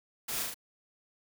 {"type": "noise with echo", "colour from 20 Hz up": "white", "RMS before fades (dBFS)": -36, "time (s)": [0.28, 0.43], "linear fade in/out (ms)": 10, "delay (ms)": 38, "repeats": 3, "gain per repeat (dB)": -2, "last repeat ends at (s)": 0.544, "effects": []}